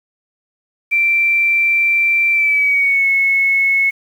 sine tone with pitch glide, 2349 to 2192 Hz, D7 to C#7, 0 to -20 cents, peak -11 dBFS, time 0.91-3.91 s, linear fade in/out 20 ms, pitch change -120 cents, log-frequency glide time 2.31-3.07 s, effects 7-bit

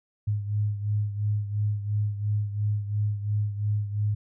sine beating tone pair, 103.7 / 106.6 Hz, G#2 / G#2, -2 / +46 cents, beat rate 2.9 Hz, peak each -25 / -31 dBFS, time 0.27-4.15 s, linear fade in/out 10 ms, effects none

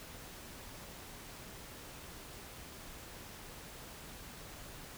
silence, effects pink hiss -50 dBFS RMS until 4.97 s

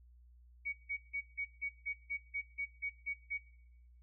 sine tone bursts, 2248 Hz, C#7, 24 cents sharp, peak -35 dBFS, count 12, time 0.65-3.382 s, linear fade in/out 20 ms, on 81 ms, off 160 ms, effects noise-tail reverb RT60 0.9 s tail -19 dB re dry + added 60 Hz sine -58 dBFS peak until 4.02 s

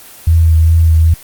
sine tone with vibrato, 81.3 Hz, E2, 23 cents flat, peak -5 dBFS, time 0.27-1.14 s, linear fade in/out 5 ms, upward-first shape triangle, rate 2.5 Hz, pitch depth 30 cents each way, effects white hiss -36 dBFS RMS until 1.23 s + Opus 24 kbps

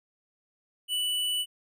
square tone, 2968 Hz, F#7, 5 cents sharp, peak -27 dBFS, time 0.88-1.46 s, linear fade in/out 50 ms, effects none

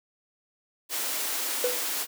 white high-pass noise, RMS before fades -30 dBFS, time 0.89-2.07 s, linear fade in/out 50 ms, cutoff 250 Hz, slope 48 dB/octave
triangle tone with exponential decay, 495.2 Hz, B4, 5 cents sharp, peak -18 dBFS, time 1.64-1.85 s, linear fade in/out 2 ms, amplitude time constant 45 ms
effects none

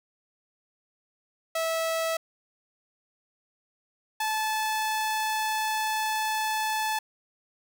sawtooth tone pair in turn, 652 / 868.6 Hz, E5 / A5, -19 / -23 cents, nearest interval perfect fourth, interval 496 cents, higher second, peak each -22 dBFS, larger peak neither, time 1.55-2.17 / 4.2-6.99 s, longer second, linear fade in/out 5 ms, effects none

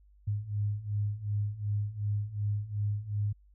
sine beating tone pair, 101.9 / 104.6 Hz, G#2 / G#2, -32 / +13 cents, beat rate 2.7 Hz, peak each -34 / -31 dBFS, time 0.27-3.33 s, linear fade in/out 10 ms, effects added 50 Hz sine -57 dBFS peak until 3.54 s

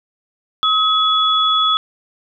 sine tone pair together, 1275 / 3393 Hz, D#6 / G#7, +42 / +36 cents, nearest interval octave + perfect fourth, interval 1694 cents, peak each -15 dBFS, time 0.63-1.77 s, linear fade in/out 0 ms, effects none

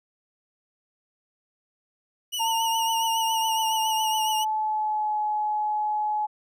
sawtooth tone with vibrato, 2893 Hz, F#7, 40 cents flat, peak -24 dBFS, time 2.32-4.45 s, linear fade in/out 20 ms, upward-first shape triangle, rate 7.2 Hz, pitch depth 62 cents each way
sine tone with pitch glide, 903 to 847.4 Hz, A5 to G#5, +45 to +35 cents, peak -23 dBFS, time 2.39-6.27 s, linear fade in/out 20 ms, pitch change -110 cents, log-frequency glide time 3.05-5.19 s
effects none

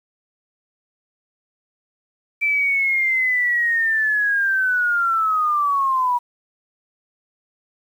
sine linear sweep, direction down, 2337 to 960 Hz, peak -16 dBFS, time 2.41-6.19 s, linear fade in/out 20 ms, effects 8-bit

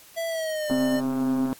square tone with pitch glide, 663 to 601 Hz, E5 to D5, +10 to +40 cents, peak -27 dBFS, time 0.16-1.01 s, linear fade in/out 20 ms, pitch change -170 cents, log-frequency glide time 0.28-0.7 s
click train, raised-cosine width 1 ms, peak -21 dBFS, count 112, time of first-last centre 0.7-1.528 s, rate 134 Hz
sine tone with tremolo, 259.5 Hz, C4, 14 cents flat, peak -21 dBFS, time 0.71-1.53 s, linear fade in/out 0 ms, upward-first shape square, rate 2 Hz, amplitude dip 30%
effects white hiss -50 dBFS RMS until 1.59 s + AAC 64 kbps

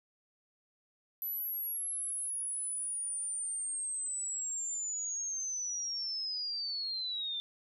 sine linear sweep, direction down, 11990 to 3548 Hz, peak -34 dBFS, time 1.22-7.4 s, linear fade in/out 0 ms, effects none

